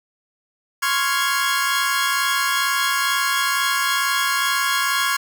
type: chord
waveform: sawtooth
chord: Db major seventh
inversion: third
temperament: equal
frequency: 1046.5 / 1108.7 / 1396.9 / 1661.2 Hz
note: C6 / Db6 / F6 / Ab6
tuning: 0 / 0 / 0 / 0 cents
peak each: -22 / -20 / -21 / -19 dBFS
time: 0.82-5.17 s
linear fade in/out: 10 ms
effects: none